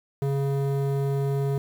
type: tone with band-pass filter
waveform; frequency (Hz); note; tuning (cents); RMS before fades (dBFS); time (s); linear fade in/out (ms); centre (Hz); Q
square; 138.59; C#3; 0; -25; 0.22-1.58; 0; 290; 1.2
effects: 8-bit